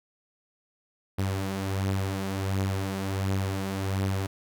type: beating tone pair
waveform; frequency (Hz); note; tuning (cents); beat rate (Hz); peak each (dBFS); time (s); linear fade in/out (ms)
sawtooth; 96.3 / 97.7; G2 / G2; -30 / -5; 1.4; -24 / -29; 1.18-4.27; 10
effects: none